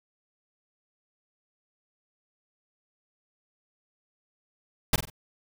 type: noise with echo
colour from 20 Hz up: pink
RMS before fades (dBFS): -20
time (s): 4.93-4.96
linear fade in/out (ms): 5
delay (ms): 47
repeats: 3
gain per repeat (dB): -9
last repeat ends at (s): 5.101
effects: none